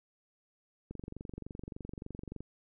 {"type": "click train", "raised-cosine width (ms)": 3, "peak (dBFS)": -29, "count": 36, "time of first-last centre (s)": [0.91, 2.406], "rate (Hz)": 23.4, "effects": []}